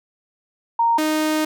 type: tone pair in turn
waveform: sine / sawtooth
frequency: 928 / 309.7 Hz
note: A#5 / D#4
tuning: -8 / -8 cents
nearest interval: octave + perfect fifth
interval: 1900 cents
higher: first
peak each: -14 dBFS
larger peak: neither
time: 0.79-0.98 / 0.98-1.45 s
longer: second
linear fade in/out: 5 ms
effects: none